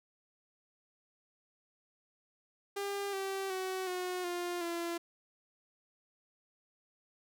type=tone with pitch steps; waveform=sawtooth; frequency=400.4 / 387.7 / 375.3 / 363.4 / 351.8 / 340.6 Hz; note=G4 / G4 / F#4 / F#4 / F4 / F4; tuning=+37 / -19 / +25 / -31 / +13 / -43 cents; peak=-31 dBFS; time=2.76-4.98 s; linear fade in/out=10 ms; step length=370 ms; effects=none